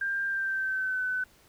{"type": "tone with pitch glide", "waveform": "sine", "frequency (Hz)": [1592, 1508.7], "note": ["G6", "F#6"], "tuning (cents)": [26, 33], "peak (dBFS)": -27, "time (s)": [0.01, 1.24], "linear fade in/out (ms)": 5, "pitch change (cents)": -93, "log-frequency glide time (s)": [0.26, 1.03], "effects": ["pink hiss -60 dBFS RMS until 1.48 s"]}